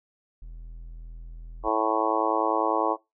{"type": "tone", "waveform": "triangle", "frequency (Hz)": 41.2, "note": "E1", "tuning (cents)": 0, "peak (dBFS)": -36, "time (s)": [0.42, 1.68], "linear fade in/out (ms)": 0}
{"type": "harmonic tone", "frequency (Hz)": 110, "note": "A2", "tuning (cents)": 0, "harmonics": [3, 4, 5, 6, 7, 8, 9, 10], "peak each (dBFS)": [-30, -30, -30, -30, -30, -30, -30, -30], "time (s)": [1.63, 2.97], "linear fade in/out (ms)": 50}
{"effects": ["noise-tail reverb RT60 0.2 s tail -21 dB re dry"]}